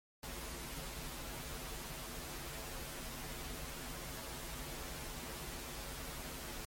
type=noise with comb filter; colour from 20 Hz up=pink; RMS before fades=-45 dBFS; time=0.23-6.65 s; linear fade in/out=2 ms; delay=10 ms; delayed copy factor=-0.95; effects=MP3 64 kbps